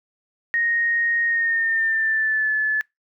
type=tone with pitch glide; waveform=sine; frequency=1864.7 to 1729.8 Hz; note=A#6 to A6; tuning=0 to -30 cents; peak=-18 dBFS; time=0.54-2.81 s; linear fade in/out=0 ms; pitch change=-130 cents; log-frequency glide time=1.26-2.52 s; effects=noise-tail reverb RT60 0.2 s tail -26 dB re dry